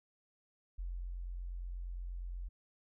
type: tone with ADSR envelope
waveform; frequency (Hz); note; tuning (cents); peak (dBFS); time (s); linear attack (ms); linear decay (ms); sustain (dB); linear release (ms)
sine; 44.23; F1; +23; -37; 0.78-2.49; 13; 350; -2; 15
effects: none